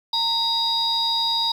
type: tone cluster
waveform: sine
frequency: 918 / 3801 / 4856 Hz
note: A#5 / A#7 / D#8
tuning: -27 / +33 / -43 cents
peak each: -25 / -22 / -23 dBFS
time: 0.13-1.52 s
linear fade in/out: 5 ms
effects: tanh soft clip ceiling -11 dBFS + 8-bit